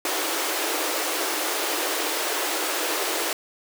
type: high-pass noise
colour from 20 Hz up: pink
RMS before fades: -26 dBFS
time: 0.05-3.33 s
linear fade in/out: 2 ms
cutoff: 300 Hz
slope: 96 dB/octave
effects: none